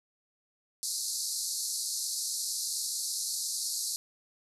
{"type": "band-pass noise", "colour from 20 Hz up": "pink", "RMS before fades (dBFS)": -34, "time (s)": [0.83, 3.96], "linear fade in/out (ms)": 0, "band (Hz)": [4100, 12000], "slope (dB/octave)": 96, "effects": []}